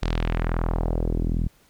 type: tone with low-pass filter sweep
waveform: sawtooth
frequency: 41.2 Hz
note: E1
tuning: in tune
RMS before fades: -24 dBFS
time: 0.02-1.48 s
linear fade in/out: 10 ms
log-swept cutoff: 4900 to 180 Hz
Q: 1.6
effects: pink hiss -59 dBFS RMS until 1.69 s